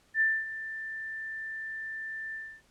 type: tone with ADSR envelope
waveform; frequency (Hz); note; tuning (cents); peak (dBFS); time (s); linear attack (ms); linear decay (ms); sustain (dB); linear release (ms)
sine; 1775; A6; +15; -21; 0.14-2.62; 67; 240; -14; 280
effects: pink hiss -65 dBFS RMS until 2.7 s + low-pass 10000 Hz 12 dB/octave